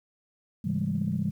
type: tone cluster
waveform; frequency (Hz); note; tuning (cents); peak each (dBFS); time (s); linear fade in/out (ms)
sine; 102.7 / 134.9 / 164.1 / 198.4 / 214.2; G#2 / C#3 / E3 / G3 / A3; -19 / -47 / -8 / +21 / -46; -35 / -34 / -30 / -29 / -35; 0.64-1.31; 10
effects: tanh soft clip ceiling -16 dBFS + 10-bit